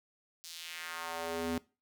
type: tone with high-pass filter sweep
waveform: square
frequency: 83.2 Hz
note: E2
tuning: 17 cents sharp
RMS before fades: -39 dBFS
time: 0.44-1.58 s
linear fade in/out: 0 ms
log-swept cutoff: 5200 to 220 Hz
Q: 1.6
effects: noise-tail reverb RT60 0.3 s tail -21 dB re dry